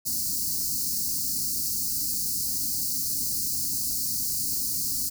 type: band-stop noise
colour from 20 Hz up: white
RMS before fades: -28 dBFS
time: 0.05-5.1 s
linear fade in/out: 20 ms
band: 310 to 4300 Hz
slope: 96 dB/octave
effects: none